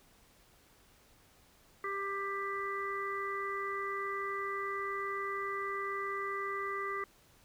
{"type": "harmonic tone", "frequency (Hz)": 395.5, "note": "G4", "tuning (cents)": 15, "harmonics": [1, 3, 4, 5], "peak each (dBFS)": [-40, -37, -49, -40], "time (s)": [1.84, 7.04], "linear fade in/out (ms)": 2, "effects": ["pink hiss -64 dBFS RMS until 7.44 s"]}